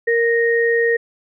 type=tone pair together; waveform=sine; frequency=465.4 / 1861.6 Hz; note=A#4 / A#6; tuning=-3 / -3 cents; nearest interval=2 octaves; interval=2400 cents; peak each=-15 / -18 dBFS; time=0.07-0.97 s; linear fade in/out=10 ms; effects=none